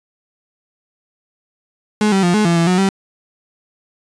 35% pulse tone with pitch steps, 211.9 / 193.4 / 175.5 / 212.4 / 169.9 / 167.8 / 182.2 / 193.9 Hz, G#3 / G3 / F3 / G#3 / F3 / E3 / F#3 / G3, +35 / -23 / +9 / +39 / -47 / +31 / -26 / -19 cents, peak -10 dBFS, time 2.01-2.89 s, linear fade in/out 2 ms, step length 110 ms, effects resampled to 22050 Hz

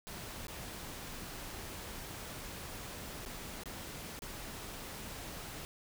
pink noise with dropouts, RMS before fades -45 dBFS, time 0.07-5.65 s, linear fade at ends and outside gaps 0 ms, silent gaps 0.469-0.482 / 3.252-3.26 / 3.635-3.657 / 4.191-4.221 s, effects none

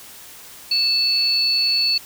sine tone pair together, 2637 / 4435 Hz, E7 / C#8, 0 / 0 cents, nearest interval major sixth, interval 900 cents, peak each -26 / -16 dBFS, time 0.71-1.98 s, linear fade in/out 5 ms, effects white hiss -41 dBFS RMS until 2.05 s

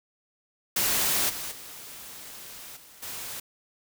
white noise with level steps, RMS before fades -25 / -35 / -43 / -51 / -37 dBFS, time 0.76-3.4 s, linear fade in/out 5 ms, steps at 1.29 / 1.51 / 2.76 / 3.02 s, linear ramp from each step 10 ms, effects none

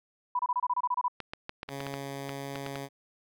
sine tone bursts, 987.8 Hz, B5, in tune, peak -25 dBFS, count 11, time 0.35-1.082 s, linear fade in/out 5 ms, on 42 ms, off 27 ms
clicks, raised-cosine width 0.3 ms, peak -20 dBFS, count 12, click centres 1.203 / 1.335 / 1.494 / 1.631 / 1.69 / 1.805 / 1.867 / 1.94 / 2.293 / 2.557 / 2.664 / 2.757 s
10% pulse tone, 138.59 Hz, C#3, in tune, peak -28 dBFS, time 1.68-2.89 s, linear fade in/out 50 ms
effects none

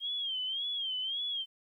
sine tone with vibrato, 3201 Hz, G7, 36 cents sharp, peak -32 dBFS, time 0-1.46 s, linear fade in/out 50 ms, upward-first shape sine, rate 1.8 Hz, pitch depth 110 cents each way, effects 12-bit

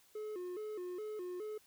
triangle tone with vibrato, 392 Hz, G4, in tune, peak -38 dBFS, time 0.15-1.58 s, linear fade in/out 5 ms, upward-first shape square, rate 2.4 Hz, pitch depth 150 cents each way, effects white hiss -67 dBFS RMS until 1.66 s

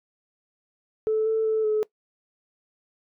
sine tone with pitch steps, 436.3 / 442.5 / 438.4 / 428.8 Hz, A4 / A4 / A4 / A4, -15 / +10 / -6 / -45 cents, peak -19 dBFS, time 1.07-1.83 s, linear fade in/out 0 ms, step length 190 ms, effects noise-tail reverb RT60 0.1 s tail -22 dB re dry + tanh soft clip ceiling -16 dBFS

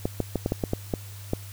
clicks, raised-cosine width 2 ms, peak -11 dBFS, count 9, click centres 0.055 / 0.203 / 0.357 / 0.461 / 0.521 / 0.638 / 0.734 / 0.938 / 1.334 s, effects added 100 Hz sine -39 dBFS peak until 1.52 s + white hiss -47 dBFS RMS until 1.52 s

